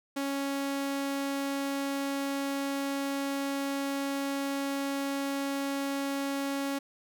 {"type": "tone", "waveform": "sawtooth", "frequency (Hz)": 277.2, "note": "C#4", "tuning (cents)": 0, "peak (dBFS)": -26, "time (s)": [0.16, 6.79], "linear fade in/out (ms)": 10, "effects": []}